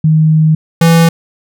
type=tone pair in turn; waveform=sine / square; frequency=156.8 / 166.12 Hz; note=D#3 / E3; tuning=+14 / +14 cents; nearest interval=minor second; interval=100 cents; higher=second; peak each=-5 dBFS; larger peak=neither; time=0.04-0.55 / 0.81-1.09 s; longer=first; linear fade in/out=5 ms; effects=none